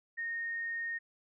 sine tone, 1849 Hz, A#6, 15 cents flat, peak -34 dBFS, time 0.17-0.99 s, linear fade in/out 20 ms, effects none

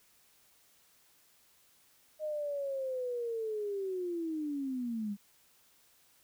sine linear sweep, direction down, 621 to 196.9 Hz, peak -33 dBFS, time 2.19-5.17 s, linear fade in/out 50 ms, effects white hiss -66 dBFS RMS until 6.23 s

